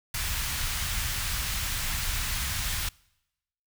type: band-stop noise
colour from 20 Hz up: pink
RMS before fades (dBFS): -30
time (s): 0.14-2.89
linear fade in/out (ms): 5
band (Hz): 100 to 1500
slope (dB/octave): 12
effects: noise-tail reverb RT60 0.9 s tail -25 dB re dry